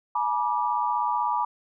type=tone cluster; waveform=sine; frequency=850 / 966 / 1178 Hz; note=G#5 / B5 / D6; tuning=+40 / -39 / +5 cents; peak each=-28 / -25 / -29 dBFS; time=0.15-1.45 s; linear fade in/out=5 ms; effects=none